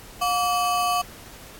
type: ring-modulated tone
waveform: square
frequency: 932.3 Hz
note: A#5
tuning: in tune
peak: -18 dBFS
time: 0.21-1.02 s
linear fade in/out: 10 ms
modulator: 217 Hz
effects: pink hiss -44 dBFS RMS until 1.59 s + AAC 64 kbps